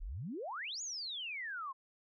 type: exponential two-way sweep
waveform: sine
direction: up then down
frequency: 31.04 to 7000 to 1025 Hz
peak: -39 dBFS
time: 0-1.73 s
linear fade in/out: 20 ms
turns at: 0.82 s
effects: none